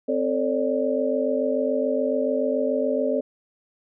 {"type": "tone cluster", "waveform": "sine", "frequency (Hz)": [260.5, 442.5, 547, 594], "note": ["C4", "A4", "C#5", "D5"], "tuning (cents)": [-7, 10, -23, 20], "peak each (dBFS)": -26, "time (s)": [0.08, 3.21], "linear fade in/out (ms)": 10, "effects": []}